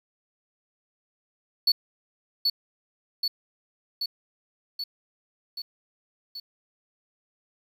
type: tone with echo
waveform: triangle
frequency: 4435 Hz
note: C#8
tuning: in tune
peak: -16 dBFS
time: 1.67-1.72 s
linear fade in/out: 5 ms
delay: 780 ms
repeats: 6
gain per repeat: -3 dB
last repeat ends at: 6.4 s
effects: 9-bit